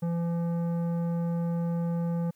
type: tone with tanh clipping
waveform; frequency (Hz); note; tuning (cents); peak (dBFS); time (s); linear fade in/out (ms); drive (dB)
sine; 169.7; F3; -49; -28; 0.02-2.31; 10; 12
effects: white hiss -69 dBFS RMS until 2.35 s